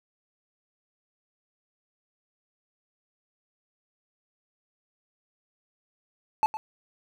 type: tone with echo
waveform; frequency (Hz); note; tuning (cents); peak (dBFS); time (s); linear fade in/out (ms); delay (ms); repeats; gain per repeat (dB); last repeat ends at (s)
triangle; 870; A5; -20; -16; 6.43-6.46; 0; 110; 1; -13; 6.57
effects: none